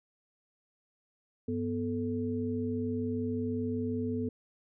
sine tone cluster, 100 / 246.7 / 438.6 Hz, G2 / B3 / A4, +35 / -2 / -6 cents, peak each -37 / -32 / -36 dBFS, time 1.48-4.29 s, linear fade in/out 5 ms, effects none

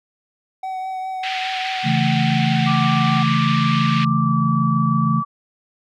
triangle tone with vibrato, 754 Hz, F#5, 32 cents sharp, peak -22 dBFS, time 0.63-3.23 s, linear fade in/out 5 ms, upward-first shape triangle, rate 4.9 Hz, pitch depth 19 cents each way
pink band-pass noise, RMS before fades -27 dBFS, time 1.23-4.05 s, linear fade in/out 5 ms, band 1900 to 3600 Hz, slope 24 dB/octave
sine chord, A major, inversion first, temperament equal, 138.59 / 164.81 / 220 Hz, C#3 / E3 / A3, 0 / 0 / 0 cents, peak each -20 dBFS, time 1.83-5.23 s, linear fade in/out 50 ms
sine tone with pitch glide, 1174.7 to 1152.5 Hz, D6 to D6, 0 to -33 cents, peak -21 dBFS, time 2.66-5.25 s, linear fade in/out 20 ms, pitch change -33 cents, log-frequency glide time 4.15-4.38 s
effects none

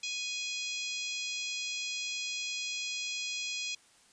harmonic tone, 831 Hz, G#5, 1 cent sharp, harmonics 3 / 4 / 5 / 6 / 7 / 8 / 9, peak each -38 / -40 / -42 / -44 / -45 / -46 / -47 dBFS, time 0.03-3.75 s, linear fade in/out 5 ms, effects white hiss -62 dBFS RMS until 4.12 s + resampled to 22050 Hz

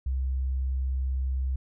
sine tone, 65.41 Hz, C2, in tune, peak -25 dBFS, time 0.06-1.56 s, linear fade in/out 5 ms, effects none

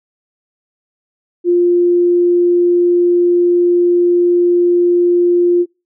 sine tone, 350.7 Hz, F4, 7 cents sharp, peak -8 dBFS, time 1.44-5.66 s, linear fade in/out 50 ms, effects noise-tail reverb RT60 0.3 s tail -26 dB re dry

